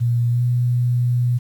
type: tone with pitch glide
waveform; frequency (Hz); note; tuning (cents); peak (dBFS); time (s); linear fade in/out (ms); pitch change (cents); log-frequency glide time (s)
sine; 119.2 to 122.27; A#2 to B2; +39 to -17; -15; 0-1.39; 20; +44; 0.3-0.41
effects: 8-bit